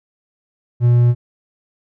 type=tone; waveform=triangle; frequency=120.6 Hz; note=B2; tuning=41 cents flat; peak=-7 dBFS; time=0.8-1.15 s; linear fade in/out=50 ms; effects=none